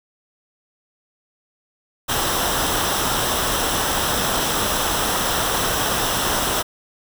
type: noise with comb filter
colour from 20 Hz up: pink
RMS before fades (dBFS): -21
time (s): 2.08-6.63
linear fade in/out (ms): 20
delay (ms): 0.44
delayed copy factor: -0.55
effects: none